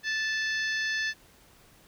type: harmonic tone with a mistuned harmonic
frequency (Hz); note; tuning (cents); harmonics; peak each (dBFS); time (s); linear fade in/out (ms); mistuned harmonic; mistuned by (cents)
877; A5; -6; 2 / 3 / 4 / 5 / 6 / 7; -28 / -38 / -39 / -40 / -40 / -43; 0.03-1.14; 50; 6; -37
effects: pink hiss -58 dBFS RMS until 1.87 s